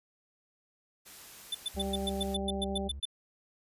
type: noise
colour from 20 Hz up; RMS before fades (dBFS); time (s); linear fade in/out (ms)
white; -50; 1.05-2.36; 20
type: tone bursts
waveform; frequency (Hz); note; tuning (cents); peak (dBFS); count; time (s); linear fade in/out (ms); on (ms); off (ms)
square; 3520; A7; 0; -31; 12; 1.52-3.054; 5; 27; 110
type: tone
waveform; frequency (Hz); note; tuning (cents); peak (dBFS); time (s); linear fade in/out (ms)
triangle; 69.3; C#2; 0; -37; 1.74-3; 10
type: harmonic tone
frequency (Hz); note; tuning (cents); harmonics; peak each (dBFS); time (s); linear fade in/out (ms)
196; G3; 0; 1 / 2 / 3 / 4; -35 / -38 / -40 / -41; 1.76-2.89; 20
effects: resampled to 32000 Hz